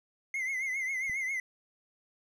triangle tone with vibrato, 2093 Hz, C7, in tune, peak -29 dBFS, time 0.34-1.4 s, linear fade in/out 2 ms, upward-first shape triangle, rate 7.4 Hz, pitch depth 94 cents each way
click, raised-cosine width 5 ms, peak -37 dBFS, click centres 1.097 s
effects none

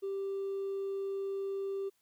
triangle tone with hard clipping, 392 Hz, G4, in tune, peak -33 dBFS, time 0.02-1.9 s, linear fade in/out 20 ms, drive 2 dB, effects white hiss -75 dBFS RMS until 2.01 s

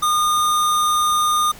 square tone, 1219 Hz, D#6, 36 cents flat, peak -16 dBFS, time 0.02-1.52 s, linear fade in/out 10 ms, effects pink hiss -41 dBFS RMS until 1.59 s

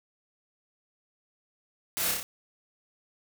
white noise with echo, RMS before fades -31 dBFS, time 1.97-2.11 s, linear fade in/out 0 ms, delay 30 ms, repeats 4, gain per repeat -2 dB, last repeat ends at 2.23 s, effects none

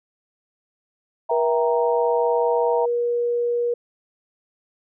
sine chord, E diminished, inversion none, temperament equal, 659.3 / 784 / 932.3 Hz, E5 / G5 / Bb5, 0 / 0 / 0 cents, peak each -24 / -29 / -24 dBFS, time 1.29-2.86 s, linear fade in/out 10 ms
sine tone, 478 Hz, A#4, 43 cents sharp, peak -19 dBFS, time 1.31-3.74 s, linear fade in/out 5 ms
effects none

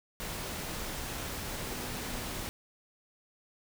sine tone in noise, 246.9 Hz, B3, in tune, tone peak -45 dBFS, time 1.65-2.26 s, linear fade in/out 0 ms, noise pink, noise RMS -38 dBFS, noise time 0.2-2.49 s, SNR -10 dB, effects none

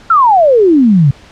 sine exponential sweep, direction down, 1394 to 130.81 Hz, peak -4 dBFS, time 0.1-1.11 s, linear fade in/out 5 ms, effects pink hiss -39 dBFS RMS until 1.31 s + low-pass 5000 Hz 12 dB/octave

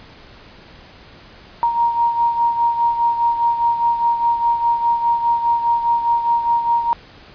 sine beating tone pair, 937 / 941.9 Hz, A#5 / A#5, +9 / +18 cents, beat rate 4.9 Hz, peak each -15 / -22 dBFS, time 1.63-6.93 s, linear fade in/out 0 ms, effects pink hiss -43 dBFS RMS until 7.34 s + resampled to 11025 Hz

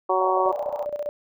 harmonic tone, 186.8 Hz, F#3, 17 cents sharp, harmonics 2 / 3 / 4 / 5 / 6, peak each -25 / -25 / -25 / -25 / -25 dBFS, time 0.09-0.52 s, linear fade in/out 10 ms
white band-pass noise, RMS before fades -34 dBFS, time 0.19-0.85 s, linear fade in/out 2 ms, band 520 to 920 Hz, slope 48 dB/octave
sine tone with tremolo, 587.3 Hz, D5, in tune, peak -24 dBFS, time 0.46-1.09 s, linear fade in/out 0 ms, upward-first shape square, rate 15 Hz, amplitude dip 70%
effects none

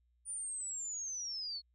sine linear sweep, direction down, 9430 to 4291 Hz, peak -38 dBFS, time 0.25-1.62 s, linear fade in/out 50 ms, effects added 60 Hz sine -70 dBFS peak until 1.74 s

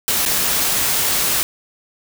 white noise with dropouts, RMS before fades -18 dBFS, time 0.08-1.43 s, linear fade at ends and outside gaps 0 ms, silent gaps 0.252-0.261 s, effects none

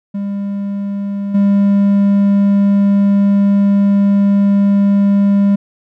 triangle tone with level steps, 200.2 Hz, G3, 37 cents sharp, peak -15 / -6 dBFS, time 0.14-5.56 s, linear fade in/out 10 ms, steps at 1.34 s, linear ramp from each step 10 ms, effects none

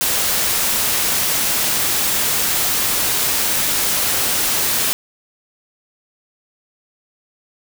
white noise, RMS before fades -18 dBFS, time 0.01-4.93 s, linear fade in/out 0 ms, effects none

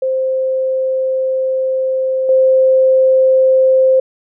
sine tone with level steps, 523.3 Hz, C5, in tune, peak -13 / -7 dBFS, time 0.02-4 s, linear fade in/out 5 ms, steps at 2.29 s, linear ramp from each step 2 ms, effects none

